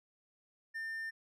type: tone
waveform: triangle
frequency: 1800 Hz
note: A6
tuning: 39 cents sharp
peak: -36 dBFS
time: 0.74-1.11 s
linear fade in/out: 20 ms
effects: none